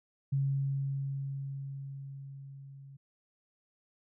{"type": "tone with level ramp", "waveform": "sine", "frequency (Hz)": 137.5, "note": "C#3", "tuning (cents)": -14, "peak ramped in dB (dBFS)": [-26, -48], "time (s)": [0.32, 2.97], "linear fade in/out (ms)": 10, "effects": []}